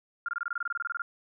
sine tone bursts, 1400 Hz, F6, 4 cents sharp, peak -28 dBFS, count 16, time 0.26-1.02 s, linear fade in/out 2 ms, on 25 ms, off 24 ms, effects none

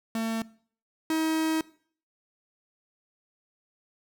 45% pulse tone pair in turn, 225.1 / 318.3 Hz, A3 / D#4, +40 / +39 cents, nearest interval tritone, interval 599 cents, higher second, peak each -27 / -24 dBFS, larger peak second, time 0.15-0.42 / 1.1-1.61 s, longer second, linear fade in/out 2 ms, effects noise-tail reverb RT60 0.5 s tail -20 dB re dry

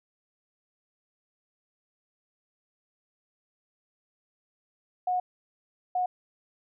sine tone bursts at uneven times, 728 Hz, F#5, 28 cents flat, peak -24 dBFS, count 2, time 5.07-5.2 / 5.95-6.06 s, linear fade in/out 5 ms, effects none

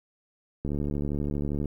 click train, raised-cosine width 3 ms, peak -18 dBFS, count 74, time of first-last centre 0.65-1.657 s, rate 72.5 Hz, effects 10-bit

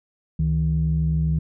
sine tone pair together, 70.3 / 157.97 Hz, C#2 / D#3, +25 / +27 cents, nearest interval octave + major second, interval 1402 cents, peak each -22 / -19 dBFS, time 0.39-1.39 s, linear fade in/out 5 ms, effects tanh soft clip ceiling -12 dBFS

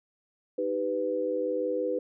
sine chord, Eb augmented, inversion none, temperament equal with one note detuned, 311.1 / 392 / 497.6 Hz, Eb4 / G4 / B4, 0 / 0 / +13 cents, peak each -34 / -33 / -28 dBFS, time 0.58-1.99 s, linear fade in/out 5 ms, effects none

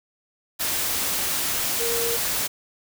sine tone in noise, 466.2 Hz, A#4, in tune, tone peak -26 dBFS, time 1.79-2.17 s, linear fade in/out 20 ms, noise white, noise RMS -25 dBFS, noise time 0.59-2.48 s, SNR -4 dB, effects none

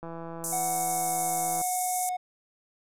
click train, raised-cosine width 1 ms, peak -26 dBFS, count 264, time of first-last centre 0.03-1.614 s, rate 166 Hz
white band-pass noise, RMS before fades -33 dBFS, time 0.44-2.09 s, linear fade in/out 0 ms, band 6100 to 12000 Hz, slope 48 dB/octave
triangle tone with pitch glide, 740 to 730.2 Hz, F#5 to F#5, 0 to -23 cents, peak -26 dBFS, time 0.52-2.17 s, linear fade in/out 10 ms, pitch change -23 cents, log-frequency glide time 0.63-1.63 s
effects none

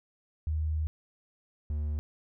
sine / triangle tone pair in turn, 77.78 / 75.02 Hz, D#2 / D2, 0 / +37 cents, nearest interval minor second, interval 63 cents, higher first, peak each -27 dBFS, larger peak neither, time 0.47-0.87 / 1.7-1.99 s, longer first, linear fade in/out 0 ms, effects none

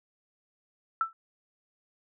sine tone with exponential decay, 1329 Hz, E6, 14 cents sharp, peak -20 dBFS, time 1.01-1.13 s, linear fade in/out 1 ms, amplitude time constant 26 ms, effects none

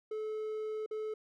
triangle tone with dropouts, 432.3 Hz, A4, 31 cents flat, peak -33 dBFS, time 0.11-1.14 s, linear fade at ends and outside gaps 5 ms, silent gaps 0.862-0.91 s, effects none

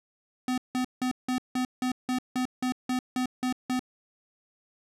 square tone bursts, 253.2 Hz, B3, 43 cents sharp, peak -26 dBFS, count 13, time 0.48-3.794 s, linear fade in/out 2 ms, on 98 ms, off 170 ms, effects low-pass 11000 Hz 12 dB/octave

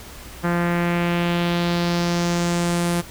sawtooth tone with low-pass filter sweep, 172.9 Hz, F3, 17 cents flat, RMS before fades -21 dBFS, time 0.43-3.02 s, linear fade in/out 20 ms, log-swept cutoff 1600 to 11000 Hz, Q 2, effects added 60 Hz sine -42 dBFS peak until 3.1 s + pink hiss -40 dBFS RMS until 3.1 s

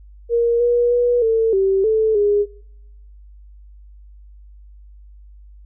sine tone with pitch steps, 469.7 / 480.2 / 484.7 / 449.3 / 386.8 / 438.6 / 410.9 Hz, A#4 / B4 / B4 / A4 / G4 / A4 / G#4, +13 / -49 / -32 / +36 / -23 / -6 / -18 cents, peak -13 dBFS, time 0.29-2.46 s, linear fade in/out 50 ms, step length 310 ms, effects noise-tail reverb RT60 0.9 s tail -26 dB re dry + added 50 Hz sine -40 dBFS peak until 5.65 s

